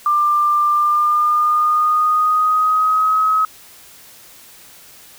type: tone with pitch glide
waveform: sine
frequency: 1190 to 1275.4 Hz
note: D6 to D#6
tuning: +22 to +42 cents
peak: -12 dBFS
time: 0.06-3.45 s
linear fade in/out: 2 ms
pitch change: +120 cents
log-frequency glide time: 0.71-3.21 s
effects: white hiss -43 dBFS RMS until 5.18 s